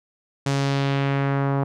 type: tone with low-pass filter sweep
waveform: sawtooth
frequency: 138.59 Hz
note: C#3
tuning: in tune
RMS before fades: -22 dBFS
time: 0.46-1.64 s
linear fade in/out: 5 ms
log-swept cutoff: 7300 to 1000 Hz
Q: 1.3
effects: none